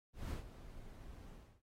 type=noise with ADSR envelope; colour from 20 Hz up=brown; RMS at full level=-39 dBFS; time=0.13-1.62 s; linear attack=180 ms; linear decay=120 ms; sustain=-14 dB; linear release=300 ms; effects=AAC 48 kbps